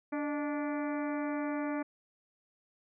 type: harmonic tone with a mistuned harmonic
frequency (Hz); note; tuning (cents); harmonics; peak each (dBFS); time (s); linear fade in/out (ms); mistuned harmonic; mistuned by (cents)
291.2; D4; -15; 1 / 2 / 3 / 4 / 5 / 6 / 7 / 8; -33 / -39 / -43 / -45 / -47 / -49 / -50 / -51; 0.12-1.83; 10; 2; +61
effects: none